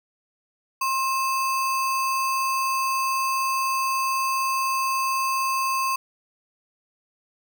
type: tone with sample-and-hold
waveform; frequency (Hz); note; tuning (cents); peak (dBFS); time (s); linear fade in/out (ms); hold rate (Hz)
sine; 1062; C6; +25; -21; 0.81-5.96; 5; 3675
effects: none